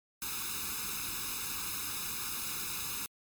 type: noise with comb filter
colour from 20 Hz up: white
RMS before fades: -37 dBFS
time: 0.22-3.06 s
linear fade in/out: 0 ms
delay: 0.78 ms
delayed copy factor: +0.9
effects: MP3 96 kbps